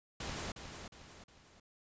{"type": "noise with echo", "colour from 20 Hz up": "pink", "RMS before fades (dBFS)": -41, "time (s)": [0.2, 0.52], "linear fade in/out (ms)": 5, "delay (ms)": 360, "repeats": 3, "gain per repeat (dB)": -7, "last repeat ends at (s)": 1.6, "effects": ["resampled to 16000 Hz"]}